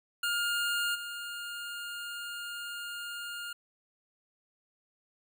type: tone with level steps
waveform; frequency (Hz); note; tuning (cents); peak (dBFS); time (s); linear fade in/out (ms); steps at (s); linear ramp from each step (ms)
25% pulse; 1413; F6; +20; -25 / -34; 0.23-3.53; 5; 0.94; 20
effects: none